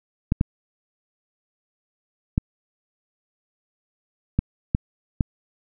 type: clicks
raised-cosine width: 5 ms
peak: -6 dBFS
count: 6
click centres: 0.321 / 0.411 / 2.379 / 4.39 / 4.749 / 5.208 s
effects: none